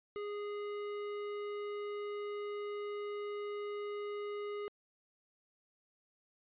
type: tone with hard clipping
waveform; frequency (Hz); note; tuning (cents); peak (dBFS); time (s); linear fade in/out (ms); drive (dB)
sine; 412.8; G#4; -10; -40; 0.16-4.68; 0; 14
effects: resampled to 8000 Hz